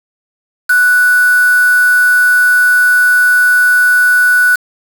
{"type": "tone with quantisation", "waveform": "sine", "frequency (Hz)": 1480, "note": "F#6", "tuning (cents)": 0, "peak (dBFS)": -6, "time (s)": [0.69, 4.56], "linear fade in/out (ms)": 10, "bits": 3, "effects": []}